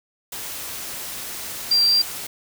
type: tone in noise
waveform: sine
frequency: 4726 Hz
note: D8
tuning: 10 cents sharp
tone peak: -14 dBFS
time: 1.71-2.02 s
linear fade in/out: 5 ms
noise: white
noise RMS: -32 dBFS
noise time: 0.32-2.27 s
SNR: +15 dB
effects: none